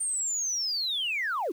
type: linear sweep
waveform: sine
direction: down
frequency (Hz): 8900 to 279.1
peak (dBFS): -26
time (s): 0-1.52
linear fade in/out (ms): 10
effects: tanh soft clip ceiling -22 dBFS + 9-bit